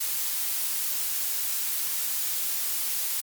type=noise; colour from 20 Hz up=blue; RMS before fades=-28 dBFS; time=0-3.21 s; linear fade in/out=10 ms; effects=Opus 48 kbps